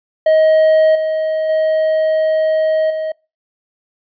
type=tone with level steps; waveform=triangle; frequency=630 Hz; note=D#5; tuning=21 cents sharp; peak=-6 / -13 / -10 / -16 dBFS; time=0.26-3.12 s; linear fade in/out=5 ms; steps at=0.95 / 1.49 / 2.9 s; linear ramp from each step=5 ms; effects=noise-tail reverb RT60 0.3 s tail -26 dB re dry + resampled to 11025 Hz